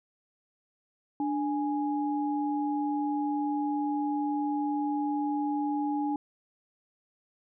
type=tone pair together; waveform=sine; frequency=293.7 / 830.7 Hz; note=D4 / G#5; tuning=0 / 0 cents; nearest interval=octave + tritone; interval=1800 cents; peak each=-28 / -32 dBFS; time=1.2-6.16 s; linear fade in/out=2 ms; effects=none